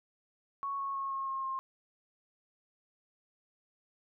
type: tone with pitch steps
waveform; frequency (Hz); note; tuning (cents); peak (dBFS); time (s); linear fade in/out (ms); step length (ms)
sine; 1108.7 / 1099.8 / 1090.9 / 1082.1 / 1073.4 / 1064.8; C#6 / C#6 / C#6 / C#6 / C6 / C6; 0 / -14 / -28 / -42 / +44 / +30; -33; 0.63-1.59; 0; 160
effects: none